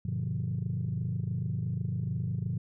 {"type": "chord", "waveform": "sine", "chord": "G dominant seventh", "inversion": "none", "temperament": "equal with one note detuned", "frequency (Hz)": [98, 120.72, 146.83, 174.61], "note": ["G2", "B2", "D3", "F3"], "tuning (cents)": [0, -39, 0, 0], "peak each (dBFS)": [-35, -32, -35, -35], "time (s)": [0.05, 2.58], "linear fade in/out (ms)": 5, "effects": ["tanh soft clip ceiling -23 dBFS"]}